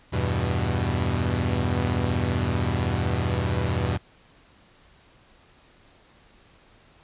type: chord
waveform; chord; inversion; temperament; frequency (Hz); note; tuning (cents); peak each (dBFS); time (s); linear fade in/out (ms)
sawtooth; E minor; none; equal; 82.41 / 98 / 123.47; E2 / G2 / B2; 0 / 0 / 0; -23; 0.12-3.98; 20
effects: pink hiss -56 dBFS RMS until 7.03 s + resampled to 8000 Hz